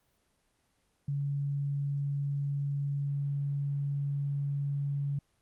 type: tone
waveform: sine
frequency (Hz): 141.5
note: C#3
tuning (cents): +36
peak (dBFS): -29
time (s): 1.08-5.19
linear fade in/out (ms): 5
effects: pink hiss -73 dBFS RMS until 5.41 s + Opus 24 kbps